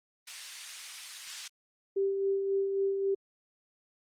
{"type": "high-pass noise", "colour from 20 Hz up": "white", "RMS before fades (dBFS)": -38, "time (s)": [0.27, 1.48], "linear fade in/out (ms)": 5, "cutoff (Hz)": 1800, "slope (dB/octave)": 12}
{"type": "tone with tremolo", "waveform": "sine", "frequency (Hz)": 392, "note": "G4", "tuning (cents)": 0, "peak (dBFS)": -25, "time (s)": [1.96, 3.15], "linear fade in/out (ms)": 10, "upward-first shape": "sine", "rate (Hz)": 3.7, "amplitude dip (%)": 40}
{"effects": ["low-pass 7000 Hz 12 dB/octave", "Opus 24 kbps"]}